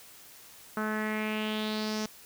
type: tone with low-pass filter sweep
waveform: sawtooth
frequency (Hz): 215.2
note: A3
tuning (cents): -38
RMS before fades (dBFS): -32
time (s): 0.77-2.06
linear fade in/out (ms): 2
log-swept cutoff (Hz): 1400 to 5900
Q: 4
effects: white hiss -52 dBFS RMS until 2.25 s